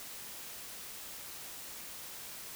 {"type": "silence", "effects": ["white hiss -46 dBFS RMS until 2.55 s"]}